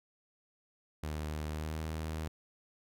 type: tone with pitch glide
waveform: sawtooth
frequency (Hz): 76.5 to 78.83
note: D#2 to D#2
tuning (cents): -29 to +23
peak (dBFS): -32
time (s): 1.03-2.28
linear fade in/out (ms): 5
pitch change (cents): +52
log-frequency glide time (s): 1.5-1.79
effects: none